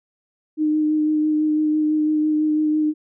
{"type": "tone with vibrato", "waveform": "sine", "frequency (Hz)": 306.3, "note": "D#4", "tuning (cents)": -27, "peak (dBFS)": -16, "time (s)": [0.57, 2.94], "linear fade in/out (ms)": 50, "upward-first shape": "sine", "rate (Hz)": 6, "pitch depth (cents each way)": 14, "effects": []}